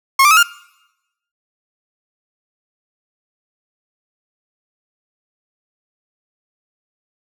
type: tone with pitch steps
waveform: 30% pulse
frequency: 1083 / 1181 / 1287.9 / 1404.5 Hz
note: C#6 / D6 / E6 / F6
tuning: -41 / +9 / -41 / +9 cents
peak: -5 dBFS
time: 0.19-0.43 s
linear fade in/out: 5 ms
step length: 60 ms
effects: noise-tail reverb RT60 0.9 s tail -23 dB re dry